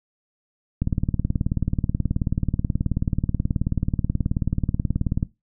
click train, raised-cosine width 5 ms, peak -9 dBFS, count 83, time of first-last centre 0.82-5.229 s, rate 18.6 Hz, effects noise-tail reverb RT60 0.2 s tail -18 dB re dry

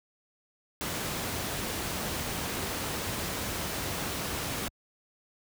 pink noise, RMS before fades -33 dBFS, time 0.81-4.68 s, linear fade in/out 0 ms, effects high-pass 60 Hz 12 dB/octave

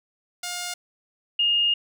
5% pulse / sine tone pair in turn, 710 / 2840 Hz, F5 / F7, +28 / +28 cents, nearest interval 2 octaves, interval 2400 cents, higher second, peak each -18 dBFS, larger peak neither, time 0.43-0.74 / 1.39-1.74 s, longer second, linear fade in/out 5 ms, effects none

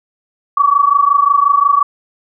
sine tone pair together, 1125.4 / 1151 Hz, C#6 / D6, +26 / -35 cents, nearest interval unison, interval 39 cents, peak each -11 dBFS, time 0.57-1.83 s, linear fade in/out 5 ms, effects none

